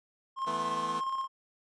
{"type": "tone with tremolo", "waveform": "triangle", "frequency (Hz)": 1066, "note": "C6", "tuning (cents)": 32, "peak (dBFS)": -27, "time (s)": [0.36, 1.28], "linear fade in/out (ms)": 50, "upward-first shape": "square", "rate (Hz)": 17, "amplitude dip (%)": 40}
{"type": "chord", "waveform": "10% pulse", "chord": "E suspended fourth", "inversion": "none", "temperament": "equal", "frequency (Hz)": [164.81, 220, 246.9], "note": ["E3", "A3", "B3"], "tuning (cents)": [0, 0, 0], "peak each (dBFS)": -33, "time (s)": [0.46, 1.01], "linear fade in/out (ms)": 20}
{"effects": ["resampled to 22050 Hz"]}